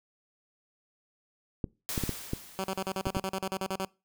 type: clicks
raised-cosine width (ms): 3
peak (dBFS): -17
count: 7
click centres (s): 1.642 / 1.978 / 2.037 / 2.093 / 2.334 / 3.069 / 3.168
type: noise with exponential decay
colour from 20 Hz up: white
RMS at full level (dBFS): -34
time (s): 1.89-3.37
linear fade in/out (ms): 0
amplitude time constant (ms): 320
type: tone bursts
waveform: 10% pulse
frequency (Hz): 190.8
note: G3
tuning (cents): -47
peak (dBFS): -22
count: 14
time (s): 2.59-3.85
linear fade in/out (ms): 0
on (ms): 51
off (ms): 42
effects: noise-tail reverb RT60 0.3 s tail -24 dB re dry